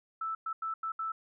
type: tone bursts at uneven times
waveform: sine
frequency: 1318.5 Hz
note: E6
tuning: in tune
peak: -32 dBFS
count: 5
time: 0.21-0.35 / 0.46-0.53 / 0.62-0.74 / 0.83-0.92 / 0.99-1.12 s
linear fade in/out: 5 ms
effects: none